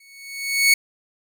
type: tone with exponential growth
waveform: sawtooth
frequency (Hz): 2217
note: C#7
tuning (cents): 0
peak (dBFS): -7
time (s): 0-0.74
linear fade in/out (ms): 5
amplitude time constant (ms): 160
effects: none